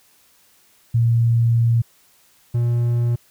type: tone pair in turn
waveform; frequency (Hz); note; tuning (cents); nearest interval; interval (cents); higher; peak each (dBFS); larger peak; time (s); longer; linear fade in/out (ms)
sine / triangle; 116.54 / 119.26; A#2 / A#2; 0 / +40; unison; 40; second; -13 / -14; first; 0.94-1.82 / 2.54-3.16; first; 10
effects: white hiss -56 dBFS RMS until 3.3 s